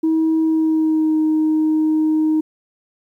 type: tone with pitch glide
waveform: sine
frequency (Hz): 320 to 311.8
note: D#4 to D#4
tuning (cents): +49 to +4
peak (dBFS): -12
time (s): 0.03-2.41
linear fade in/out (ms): 10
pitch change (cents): -45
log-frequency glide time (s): 0.41-1.19
effects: tanh soft clip ceiling -11 dBFS + 9-bit